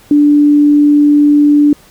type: tone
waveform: sine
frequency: 292.9 Hz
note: D4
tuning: 5 cents flat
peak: -4 dBFS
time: 0.11-1.73 s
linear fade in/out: 2 ms
effects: pink hiss -43 dBFS RMS until 1.9 s